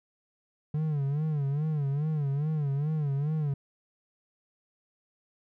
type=tone with vibrato; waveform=triangle; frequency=147.1 Hz; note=D3; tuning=3 cents sharp; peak=-24 dBFS; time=0.74-3.54 s; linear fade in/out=5 ms; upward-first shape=sine; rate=2.4 Hz; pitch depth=120 cents each way; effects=none

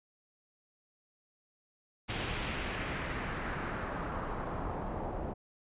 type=noise with low-pass filter sweep; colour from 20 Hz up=pink; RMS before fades=-37 dBFS; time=2.08-5.34 s; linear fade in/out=20 ms; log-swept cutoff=3300 to 730 Hz; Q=1.6; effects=resampled to 8000 Hz

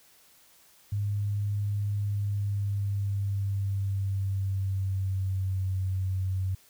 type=tone with pitch glide; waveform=sine; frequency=102.2 to 94.26 Hz; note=G#2 to F#2; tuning=-27 to +33 cents; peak=-26 dBFS; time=0.92-6.55 s; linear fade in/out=5 ms; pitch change=-140 cents; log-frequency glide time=1.97-5.81 s; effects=white hiss -59 dBFS RMS until 6.69 s

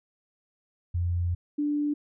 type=tone pair in turn; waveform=sine; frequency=87.31 / 293.7 Hz; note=F2 / D4; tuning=0 / 0 cents; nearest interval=octave + major sixth; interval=2100 cents; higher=second; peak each=-24 dBFS; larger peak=neither; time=0.94-1.35 / 1.58-1.94 s; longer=first; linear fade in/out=10 ms; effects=none

